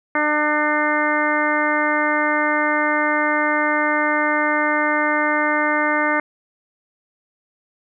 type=harmonic tone; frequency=300 Hz; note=D4; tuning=37 cents sharp; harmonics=1 / 2 / 3 / 4 / 5 / 6 / 7; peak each=-24 / -24 / -24 / -24 / -24 / -24 / -24 dBFS; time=0.15-6.2 s; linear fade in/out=2 ms; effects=none